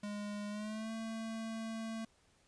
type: tone with pitch glide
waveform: square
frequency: 206.5 to 223.9 Hz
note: G#3 to A3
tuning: -10 to +30 cents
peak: -40 dBFS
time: 0.03-2.05 s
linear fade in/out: 5 ms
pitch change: +140 cents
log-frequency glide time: 0.49-0.92 s
effects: pink hiss -70 dBFS RMS until 2.47 s + resampled to 22050 Hz